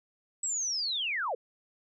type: linear sweep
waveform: sine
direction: down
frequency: 7902 to 423 Hz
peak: -29 dBFS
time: 0.43-1.35 s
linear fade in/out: 5 ms
effects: none